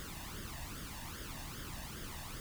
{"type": "noise with flanger", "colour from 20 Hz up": "pink", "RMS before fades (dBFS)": -45, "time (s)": [0, 2.4], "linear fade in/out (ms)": 0, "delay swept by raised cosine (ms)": [0.59, 1.13], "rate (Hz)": 2.5, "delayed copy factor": 0.7, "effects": []}